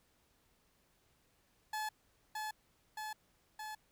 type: tone with echo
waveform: 30% pulse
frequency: 859 Hz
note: A5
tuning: 42 cents flat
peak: -34 dBFS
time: 1.73-1.89 s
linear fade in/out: 5 ms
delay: 620 ms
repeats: 3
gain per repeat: -2 dB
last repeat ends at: 3.75 s
effects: pink hiss -73 dBFS RMS until 3.91 s